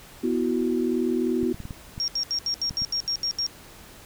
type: chord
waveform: sine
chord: B suspended fourth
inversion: none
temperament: equal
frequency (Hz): 246.9 / 329.6 / 370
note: B3 / E4 / F#4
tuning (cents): 0 / 0 / 0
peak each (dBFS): -25 / -27 / -26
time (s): 0.23-1.53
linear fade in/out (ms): 10
type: clicks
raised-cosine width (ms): 5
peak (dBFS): -23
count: 8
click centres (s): 1.431 / 1.544 / 1.603 / 1.654 / 1.708 / 1.979 / 2.709 / 2.82
type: tone bursts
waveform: sine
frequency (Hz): 5570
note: F8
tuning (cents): -5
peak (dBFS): -23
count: 10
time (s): 2-3.465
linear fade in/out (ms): 0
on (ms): 79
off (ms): 75
effects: pink hiss -47 dBFS RMS until 4.05 s

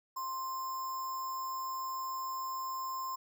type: tone with sample-and-hold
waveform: sine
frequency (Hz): 1046.5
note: C6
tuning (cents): 0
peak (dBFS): -35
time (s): 0.16-3.16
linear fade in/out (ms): 10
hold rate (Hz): 6300
effects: none

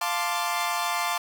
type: chord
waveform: sawtooth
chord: D minor seventh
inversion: first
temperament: equal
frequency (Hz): 698.5 / 880 / 1046.5 / 1174.7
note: F5 / A5 / C6 / D6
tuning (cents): 0 / 0 / 0 / 0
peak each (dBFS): -27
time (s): 0.01-1.18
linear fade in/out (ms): 5
effects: none

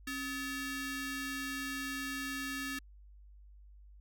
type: ring-modulated tone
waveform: sawtooth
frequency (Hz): 1003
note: B5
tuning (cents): +26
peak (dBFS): -30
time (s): 0.07-2.79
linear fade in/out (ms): 5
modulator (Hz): 732
effects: added 50 Hz sine -53 dBFS peak until 4 s

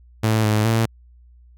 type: tone with pitch steps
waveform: sawtooth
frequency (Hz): 110.1 / 106.9 / 113.3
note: A2 / A2 / A#2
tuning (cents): +2 / -49 / -49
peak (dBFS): -12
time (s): 0.23-0.86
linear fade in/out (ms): 10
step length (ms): 210
effects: added 60 Hz sine -46 dBFS peak until 1.57 s

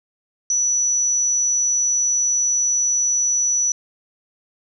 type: tone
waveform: sine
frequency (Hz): 5920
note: F#8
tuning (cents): 0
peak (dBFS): -16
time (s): 0.5-3.72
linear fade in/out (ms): 2
effects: none

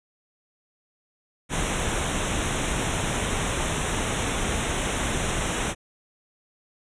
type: band-stop noise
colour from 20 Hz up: pink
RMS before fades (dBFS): -26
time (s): 1.49-5.75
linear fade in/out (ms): 50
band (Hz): 3900 to 5700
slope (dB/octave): 96
effects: resampled to 22050 Hz

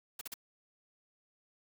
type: noise bursts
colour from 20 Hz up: white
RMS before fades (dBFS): -42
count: 3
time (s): 0.19-0.341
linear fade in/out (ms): 5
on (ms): 23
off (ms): 41
effects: none

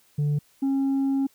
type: tone pair in turn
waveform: sine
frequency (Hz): 146.83 / 272.1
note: D3 / C#4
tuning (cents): 0 / -32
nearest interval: major seventh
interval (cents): 1068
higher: second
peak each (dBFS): -18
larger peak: neither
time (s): 0.18-0.39 / 0.62-1.27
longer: second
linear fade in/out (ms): 10
effects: tanh soft clip ceiling -20 dBFS + white hiss -61 dBFS RMS until 1.34 s

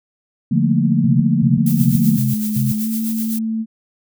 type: chord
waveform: sine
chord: Bb major seventh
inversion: first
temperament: just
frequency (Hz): 145.68 / 174.81 / 218.5 / 233.1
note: D3 / F3 / A3 / Bb3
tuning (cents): -14 / +2 / -12 / 0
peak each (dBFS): -18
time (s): 0.51-2.17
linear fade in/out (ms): 10
type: tone bursts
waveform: sine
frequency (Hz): 133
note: C3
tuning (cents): +29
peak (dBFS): -16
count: 5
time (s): 1.04-2.72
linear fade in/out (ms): 5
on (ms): 160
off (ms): 220
type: noise with tremolo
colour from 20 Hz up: violet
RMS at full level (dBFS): -26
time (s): 1.66-3.39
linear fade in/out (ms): 5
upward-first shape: sine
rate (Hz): 7.9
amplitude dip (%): 55
type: tone with pitch glide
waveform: sine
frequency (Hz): 213.4 to 222.3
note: G#3 to A3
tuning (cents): +47 to +18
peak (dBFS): -18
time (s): 2-3.66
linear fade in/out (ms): 50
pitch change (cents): +71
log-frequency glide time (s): 2.78-2.88
effects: none

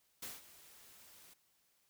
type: noise with ADSR envelope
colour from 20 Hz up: white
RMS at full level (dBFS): -44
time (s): 0.22-1.34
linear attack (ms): 9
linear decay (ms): 180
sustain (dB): -16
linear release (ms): 10
effects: white hiss -75 dBFS RMS until 1.89 s

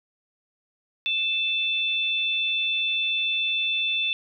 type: tone pair together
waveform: sine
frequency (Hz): 2637 / 3530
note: E7 / A7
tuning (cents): 0 / +5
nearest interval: perfect fourth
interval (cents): 505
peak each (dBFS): -25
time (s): 1.06-4.13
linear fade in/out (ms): 0
effects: none

